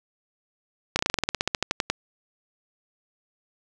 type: slowing click train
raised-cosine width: 0.2 ms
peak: -5 dBFS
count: 17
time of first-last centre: 0.96-1.9 s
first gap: 31 ms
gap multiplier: 1.08
effects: none